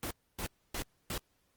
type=noise bursts; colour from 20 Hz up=pink; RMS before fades=-37 dBFS; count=4; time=0.03-1.178 s; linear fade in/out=0 ms; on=77 ms; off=280 ms; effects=pink hiss -74 dBFS RMS until 1.56 s + Opus 24 kbps